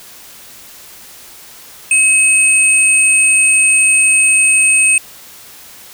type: tone pair together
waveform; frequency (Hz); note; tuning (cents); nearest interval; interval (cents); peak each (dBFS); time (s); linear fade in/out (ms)
sine; 2562 / 8652; E7 / C#9; -50 / -43; octave + major sixth; 2107; -10; 1.91-4.98; 2
effects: white hiss -37 dBFS RMS until 5.93 s